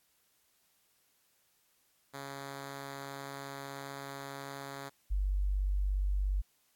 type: tone pair in turn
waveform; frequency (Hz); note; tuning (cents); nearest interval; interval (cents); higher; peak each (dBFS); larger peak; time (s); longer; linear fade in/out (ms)
5% pulse / sine; 138.59 / 48.53; C#3 / G1; 0 / -17; octave + tritone; 1817; first; -30 / -28; second; 2.13-4.9 / 5.1-6.42; first; 20
effects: white hiss -72 dBFS RMS until 6.75 s + AAC 64 kbps